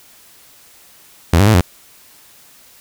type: tone with pitch steps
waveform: sawtooth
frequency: 83.5 / 100.4 / 109.7 / 88.8 Hz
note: E2 / G2 / A2 / F2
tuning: +23 / +42 / -5 / +29 cents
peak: -4 dBFS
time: 1.33-1.61 s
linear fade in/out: 5 ms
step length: 70 ms
effects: white hiss -46 dBFS RMS until 2.8 s